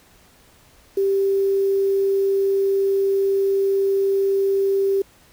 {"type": "tone with quantisation", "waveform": "sine", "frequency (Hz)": 392, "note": "G4", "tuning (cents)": 0, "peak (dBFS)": -16, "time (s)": [0.97, 5.02], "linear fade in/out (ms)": 5, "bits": 7, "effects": ["pink hiss -53 dBFS RMS until 5.32 s"]}